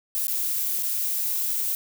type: noise with dropouts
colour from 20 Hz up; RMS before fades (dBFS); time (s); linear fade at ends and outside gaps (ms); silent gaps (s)
violet; -26; 0.15-1.75; 0; 0.27-0.281 / 0.825-0.832
effects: none